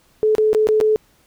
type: tone with dropouts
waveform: sine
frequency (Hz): 431.6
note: A4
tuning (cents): -33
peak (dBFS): -12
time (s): 0.23-0.96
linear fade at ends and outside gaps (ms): 0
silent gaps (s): 0.351-0.382 / 0.531-0.548 / 0.671-0.688 / 0.802-0.811
effects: pink hiss -57 dBFS RMS until 1.26 s